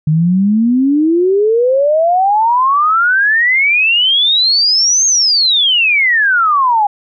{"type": "exponential two-way sweep", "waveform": "sine", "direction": "up then down", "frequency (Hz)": [150.2, 6510, 802], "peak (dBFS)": -8, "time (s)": [0.07, 6.87], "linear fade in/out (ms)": 5, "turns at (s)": 5.06, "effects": []}